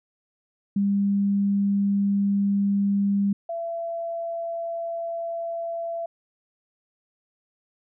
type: tone pair in turn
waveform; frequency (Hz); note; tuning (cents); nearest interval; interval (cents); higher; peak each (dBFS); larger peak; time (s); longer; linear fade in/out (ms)
sine; 200 / 672.7; G3 / E5; +35 / +35; octave + major sixth; 2100; second; -19 / -27; first; 0.76-3.33 / 3.49-6.06; neither; 5
effects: none